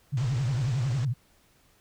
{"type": "tone with vibrato", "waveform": "sine", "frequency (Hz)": 127.9, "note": "C3", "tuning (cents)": -39, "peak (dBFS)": -24, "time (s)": [0.12, 1.14], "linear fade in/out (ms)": 20, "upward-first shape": "sine", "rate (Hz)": 11, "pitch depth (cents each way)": 210}
{"type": "low-pass noise", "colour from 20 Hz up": "pink", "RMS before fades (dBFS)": -42, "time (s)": [0.17, 1.05], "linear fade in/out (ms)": 2, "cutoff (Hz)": 7800, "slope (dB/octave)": 48}
{"effects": ["pink hiss -63 dBFS RMS until 1.8 s"]}